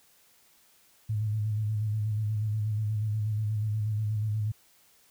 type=tone with vibrato; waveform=sine; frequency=107 Hz; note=A2; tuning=48 cents flat; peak=-26 dBFS; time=1.09-4.52 s; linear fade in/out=10 ms; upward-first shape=square; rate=8.3 Hz; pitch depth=35 cents each way; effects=white hiss -62 dBFS RMS until 5.1 s